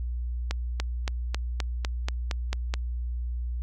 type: accelerating click train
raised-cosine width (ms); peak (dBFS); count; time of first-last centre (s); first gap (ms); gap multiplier
0.2; -12; 10; 0.51-2.739; 290; 0.96
effects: added 60 Hz sine -28 dBFS peak until 3.62 s